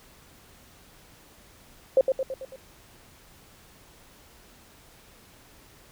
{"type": "tone with echo", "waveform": "sine", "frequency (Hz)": 529, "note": "C5", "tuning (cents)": 19, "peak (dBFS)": -14, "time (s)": [1.97, 2.01], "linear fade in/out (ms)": 2, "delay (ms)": 110, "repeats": 5, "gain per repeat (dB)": -5, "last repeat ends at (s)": 2.56, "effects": ["pink hiss -54 dBFS RMS until 5.91 s"]}